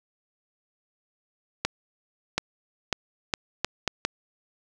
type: accelerating click train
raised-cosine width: 0.2 ms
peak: -6 dBFS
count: 7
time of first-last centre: 1.65-4.05 s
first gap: 730 ms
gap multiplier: 0.75
effects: none